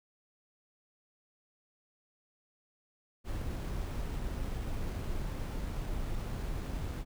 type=noise with sample-and-hold; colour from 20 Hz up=brown; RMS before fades=-36 dBFS; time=3.24-7.05 s; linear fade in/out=50 ms; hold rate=11025 Hz; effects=none